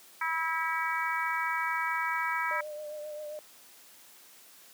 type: harmonic tone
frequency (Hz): 324.6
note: E4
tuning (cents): -27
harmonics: 3 / 4 / 5 / 6 / 7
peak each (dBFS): -33 / -34 / -35 / -36 / -36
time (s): 0.21-2.61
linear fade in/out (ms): 5
type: tone with vibrato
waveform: sine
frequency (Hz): 602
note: D5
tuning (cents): +43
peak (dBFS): -37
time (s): 2.51-3.39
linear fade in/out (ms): 0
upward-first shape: triangle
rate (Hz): 7.5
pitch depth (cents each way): 33
effects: white hiss -55 dBFS RMS until 4.73 s + high-pass 200 Hz 12 dB/octave